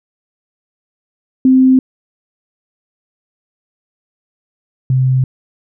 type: tone pair in turn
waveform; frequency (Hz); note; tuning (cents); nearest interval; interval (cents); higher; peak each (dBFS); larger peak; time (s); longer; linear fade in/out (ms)
sine; 260 / 130; C4 / C3; -11 / -11; octave; 1200; first; -5 / -9; first; 1.45-1.79 / 4.9-5.24; neither; 2
effects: none